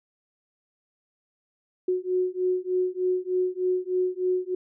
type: beating tone pair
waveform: sine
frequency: 364.9 / 368.2 Hz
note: F#4 / F#4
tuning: -24 / -8 cents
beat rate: 3.3 Hz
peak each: -26 dBFS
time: 1.88-4.55 s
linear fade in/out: 5 ms
effects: none

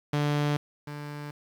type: tone pair in turn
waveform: sawtooth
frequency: 146.83 / 146.83 Hz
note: D3 / D3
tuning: 0 / 0 cents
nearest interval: unison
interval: 0 cents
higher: neither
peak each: -20 / -32 dBFS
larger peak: first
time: 0.13-0.57 / 0.87-1.31 s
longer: neither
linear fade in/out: 5 ms
effects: low-pass 5000 Hz 12 dB/octave + 8-bit

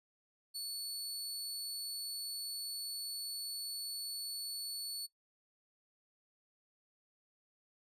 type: tone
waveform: sawtooth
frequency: 4435 Hz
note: C#8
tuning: in tune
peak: -36 dBFS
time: 0.54-5.07 s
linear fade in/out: 20 ms
effects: noise-tail reverb RT60 0.1 s tail -19 dB re dry + resampled to 32000 Hz

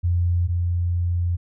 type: tone pair in turn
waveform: sine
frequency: 87.31 / 87.31 Hz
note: F2 / F2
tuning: 0 / 0 cents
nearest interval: unison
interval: 0 cents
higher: neither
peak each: -17 / -19 dBFS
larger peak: first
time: 0.03-0.48 / 0.48-1.37 s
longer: second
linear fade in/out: 20 ms
effects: none

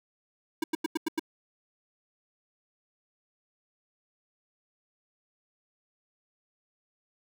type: tone bursts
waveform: square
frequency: 320 Hz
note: D#4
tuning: 49 cents sharp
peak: -26 dBFS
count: 6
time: 0.62-1.195 s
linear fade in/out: 5 ms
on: 20 ms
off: 91 ms
effects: none

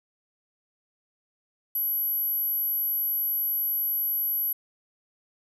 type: tone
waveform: sine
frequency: 11750 Hz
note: F#9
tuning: 13 cents flat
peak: -24 dBFS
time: 1.75-4.53 s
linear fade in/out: 5 ms
effects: none

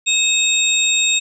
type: tone cluster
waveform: sine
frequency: 2597 / 3710 / 7490 Hz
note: E7 / A#7 / A#8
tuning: -26 / -9 / +7 cents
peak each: -18 dBFS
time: 0.06-1.2 s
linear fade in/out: 20 ms
effects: none

